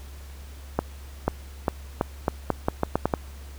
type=accelerating click train; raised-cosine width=1 ms; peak=-7 dBFS; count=11; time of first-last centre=0.79-3.138 s; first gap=490 ms; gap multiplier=0.82; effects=added 69 Hz sine -39 dBFS peak until 3.58 s + pink hiss -50 dBFS RMS until 3.58 s